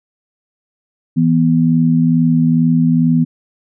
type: tone pair together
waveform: sine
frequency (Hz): 163.62 / 245.9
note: E3 / B3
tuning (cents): -13 / -7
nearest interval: perfect fifth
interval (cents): 706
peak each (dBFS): -12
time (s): 1.16-3.25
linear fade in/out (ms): 20
effects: none